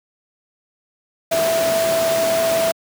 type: tone in noise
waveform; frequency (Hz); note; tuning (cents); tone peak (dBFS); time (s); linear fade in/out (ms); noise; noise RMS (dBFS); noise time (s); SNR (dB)
sine; 659.3; E5; 0; -16; 1.31-2.72; 10; pink; -23; 1.31-2.72; +4
effects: high-pass 200 Hz 12 dB/octave